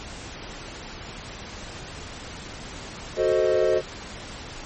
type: chord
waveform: triangle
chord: F# diminished seventh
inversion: none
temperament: equal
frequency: 370 / 440 / 523.3 / 622.3 Hz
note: F#4 / A4 / C5 / Eb5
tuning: 0 / 0 / 0 / 0 cents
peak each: -22 dBFS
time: 3.16-3.82 s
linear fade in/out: 50 ms
effects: pink hiss -38 dBFS RMS until 4.65 s + MP3 32 kbps